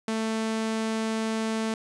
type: tone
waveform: sawtooth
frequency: 221.7 Hz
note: A3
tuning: 13 cents sharp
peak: -22 dBFS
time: 0.08-1.74 s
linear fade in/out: 2 ms
effects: resampled to 22050 Hz

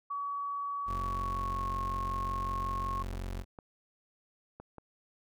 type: tone with pitch glide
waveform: sine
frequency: 1134 to 1087.8 Hz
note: C#6 to C#6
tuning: +39 to -33 cents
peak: -33 dBFS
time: 0.1-3.03 s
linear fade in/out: 10 ms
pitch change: -72 cents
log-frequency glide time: 0.94-1.77 s
type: tone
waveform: 30% pulse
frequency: 45.43 Hz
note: F#1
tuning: 31 cents flat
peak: -33 dBFS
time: 0.86-3.45 s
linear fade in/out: 50 ms
type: clicks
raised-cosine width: 1 ms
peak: -32 dBFS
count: 4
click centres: 3.14 / 3.588 / 4.6 / 4.783 s
effects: none

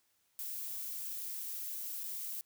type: noise with dropouts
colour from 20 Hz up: violet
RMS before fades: -41 dBFS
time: 0.39-2.41 s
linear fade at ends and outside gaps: 0 ms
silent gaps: 2.035-2.039 s
effects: white hiss -75 dBFS RMS until 2.45 s

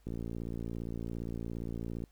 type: click train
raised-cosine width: 3 ms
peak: -26 dBFS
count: 114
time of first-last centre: 0.07-2.039 s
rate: 57.4 Hz
effects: added 50 Hz sine -61 dBFS peak until 2.11 s + pink hiss -71 dBFS RMS until 2.11 s

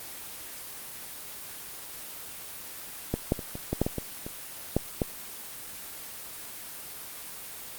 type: clicks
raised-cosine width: 2 ms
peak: -12 / -9 / -22 / -21 / -13 / -9 / -14 / -16 / -22 / -9 / -11 dBFS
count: 11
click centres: 3.14 / 3.321 / 3.392 / 3.554 / 3.73 / 3.816 / 3.865 / 3.983 / 4.265 / 4.766 / 5.018 s
effects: white hiss -41 dBFS RMS until 7.78 s + Opus 24 kbps

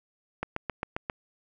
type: click train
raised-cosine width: 0.5 ms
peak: -15 dBFS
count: 6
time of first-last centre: 0.43-1.098 s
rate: 7.48 Hz
effects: none

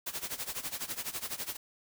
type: noise with tremolo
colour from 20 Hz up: white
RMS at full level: -35 dBFS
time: 0.06-1.57 s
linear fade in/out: 10 ms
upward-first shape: sine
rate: 12 Hz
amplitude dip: 85%
effects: none

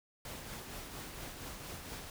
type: noise with tremolo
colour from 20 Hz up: pink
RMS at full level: -44 dBFS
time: 0.25-2.1 s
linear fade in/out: 2 ms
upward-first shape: triangle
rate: 4.3 Hz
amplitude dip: 40%
effects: none

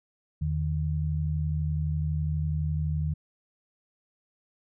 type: tone pair together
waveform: sine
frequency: 81.21 / 153.2 Hz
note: E2 / D#3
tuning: -25 / -27 cents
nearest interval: major seventh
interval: 1098 cents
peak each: -28 dBFS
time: 0.41-3.14 s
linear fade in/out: 10 ms
effects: none

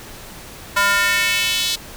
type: tone with high-pass filter sweep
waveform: square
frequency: 201.2 Hz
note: G3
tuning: 45 cents sharp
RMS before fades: -18 dBFS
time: 0.76-1.76 s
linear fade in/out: 10 ms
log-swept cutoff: 1200 to 3900 Hz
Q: 2.3
effects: pink hiss -37 dBFS RMS until 1.96 s

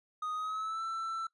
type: tone with pitch glide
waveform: triangle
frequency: 1244.5 to 1333.8 Hz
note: D#6 to E6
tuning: 0 to +20 cents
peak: -32 dBFS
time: 0.22-1.27 s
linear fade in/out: 5 ms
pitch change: +120 cents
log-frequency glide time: 0.34-0.83 s
effects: noise-tail reverb RT60 0.1 s tail -18 dB re dry + resampled to 24000 Hz

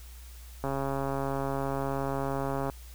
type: click train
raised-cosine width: 1 ms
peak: -18 dBFS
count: 283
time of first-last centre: 0.64-2.698 s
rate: 137 Hz
effects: added 60 Hz sine -44 dBFS peak until 2.94 s + white hiss -54 dBFS RMS until 2.94 s

